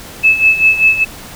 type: tone with tremolo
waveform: sine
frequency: 2608 Hz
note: E7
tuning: 19 cents flat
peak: -4 dBFS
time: 0.23-1.05 s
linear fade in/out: 20 ms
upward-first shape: sine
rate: 5.1 Hz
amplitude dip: 75%
effects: pink hiss -32 dBFS RMS until 1.35 s